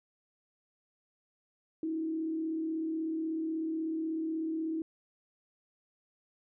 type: tone with frequency modulation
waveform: sine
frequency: 321 Hz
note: E4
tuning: 46 cents flat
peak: -31 dBFS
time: 1.83-4.82 s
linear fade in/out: 2 ms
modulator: 36.3 Hz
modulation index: 0.36
effects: none